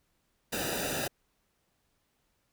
pink noise with comb filter, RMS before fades -33 dBFS, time 0.52-1.08 s, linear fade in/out 10 ms, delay 0.92 ms, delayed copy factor -0.9, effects pink hiss -75 dBFS RMS until 2.52 s

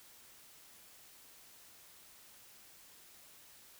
silence, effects white hiss -59 dBFS RMS until 3.79 s

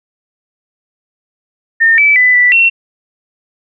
sine tone with pitch steps, 1819 / 2307 / 1998 / 1971 / 2718 Hz, A#6 / D7 / B6 / B6 / F7, -43 / -31 / +20 / -4 / -48 cents, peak -5 dBFS, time 1.8-2.7 s, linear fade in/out 20 ms, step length 180 ms, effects none

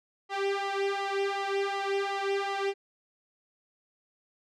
sawtooth tone with flanger, 395.6 Hz, G4, 16 cents sharp, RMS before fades -30 dBFS, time 0.29-2.74 s, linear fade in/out 50 ms, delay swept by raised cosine 0.98 to 2.18 ms, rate 2.7 Hz, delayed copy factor +0.85, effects low-pass 4000 Hz 12 dB/octave

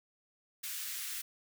white high-pass noise, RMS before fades -40 dBFS, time 0.63-1.22 s, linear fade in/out 10 ms, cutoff 1500 Hz, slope 24 dB/octave, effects none

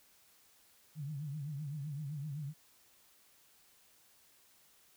sine tone with vibrato, 146.1 Hz, D3, 9 cents flat, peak -38 dBFS, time 0.95-2.54 s, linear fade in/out 50 ms, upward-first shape triangle, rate 7.8 Hz, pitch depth 150 cents each way, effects white hiss -66 dBFS RMS until 4.96 s

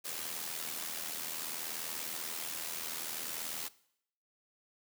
white noise with amplitude modulation, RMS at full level -37 dBFS, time 0.04-3.69 s, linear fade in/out 20 ms, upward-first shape sine, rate 80.6 Hz, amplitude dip 60%, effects noise-tail reverb RT60 0.7 s tail -20 dB re dry + high-pass 150 Hz 12 dB/octave

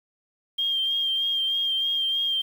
sine tone with vibrato, 3200 Hz, G7, 35 cents sharp, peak -22 dBFS, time 0.58-2.42 s, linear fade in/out 10 ms, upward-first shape sine, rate 3.2 Hz, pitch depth 26 cents each way, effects 8-bit

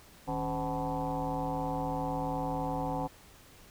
sine tone with frequency modulation, 514 Hz, C5, 31 cents flat, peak -30 dBFS, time 0.27-3.08 s, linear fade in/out 20 ms, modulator 119 Hz, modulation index 3.6, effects pink hiss -56 dBFS RMS until 3.7 s

